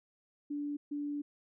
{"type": "tone bursts at uneven times", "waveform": "sine", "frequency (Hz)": 290.7, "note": "D4", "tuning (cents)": -18, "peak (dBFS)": -34, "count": 2, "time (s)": [[0.5, 0.77], [0.91, 1.22]], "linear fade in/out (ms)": 10, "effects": []}